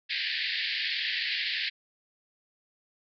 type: band-pass noise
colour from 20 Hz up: pink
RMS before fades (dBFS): -31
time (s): 0.09-1.7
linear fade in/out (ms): 20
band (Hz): 1700 to 4800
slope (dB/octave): 96
effects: none